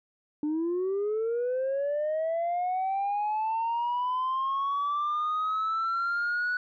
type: linear sweep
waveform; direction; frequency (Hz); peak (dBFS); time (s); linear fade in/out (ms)
sine; up; 294.1 to 1480; -24; 0.43-6.57; 2
effects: tanh soft clip ceiling -24 dBFS